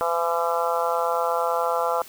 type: harmonic tone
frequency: 169 Hz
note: E3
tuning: 43 cents sharp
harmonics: 3 / 4 / 5 / 6 / 7 / 8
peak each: -26 / -27 / -28 / -29 / -29 / -30 dBFS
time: 0.01-2.02 s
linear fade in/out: 0 ms
effects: white hiss -45 dBFS RMS until 2.08 s